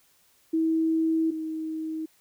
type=tone pair in turn; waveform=sine; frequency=322.7 / 317 Hz; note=E4 / D#4; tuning=-37 / +32 cents; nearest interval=unison; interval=31 cents; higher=first; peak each=-21 / -29 dBFS; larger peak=first; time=0.53-1.31 / 1.31-2.06 s; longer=first; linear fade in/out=10 ms; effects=white hiss -63 dBFS RMS until 2.2 s